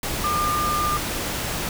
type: tone in noise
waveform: sine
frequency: 1202 Hz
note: D6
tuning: 40 cents sharp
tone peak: -21 dBFS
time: 0.24-0.97 s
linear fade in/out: 2 ms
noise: pink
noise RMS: -27 dBFS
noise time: 0.03-1.69 s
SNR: +3 dB
effects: none